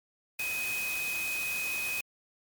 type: tone in noise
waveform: sine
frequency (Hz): 2514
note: D#7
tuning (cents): +17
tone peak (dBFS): -31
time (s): 0.39-2.01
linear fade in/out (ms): 5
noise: white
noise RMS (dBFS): -38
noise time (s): 0.39-2.01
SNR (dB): +4
effects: MP3 96 kbps